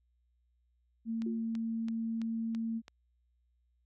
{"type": "tone", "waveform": "sine", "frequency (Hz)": 226.5, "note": "A#3", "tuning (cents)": -50, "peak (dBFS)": -32, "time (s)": [1.05, 2.82], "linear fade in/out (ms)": 50}
{"type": "click train", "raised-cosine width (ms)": 0.2, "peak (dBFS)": -31, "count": 6, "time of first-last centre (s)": [1.22, 2.881], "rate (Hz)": 3.01}
{"type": "tone with exponential decay", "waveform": "sine", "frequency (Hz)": 352.6, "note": "F4", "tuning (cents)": 17, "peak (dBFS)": -36, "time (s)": [1.26, 1.54], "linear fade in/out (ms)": 5, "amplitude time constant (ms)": 60}
{"effects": ["added 60 Hz sine -70 dBFS peak until 3.85 s"]}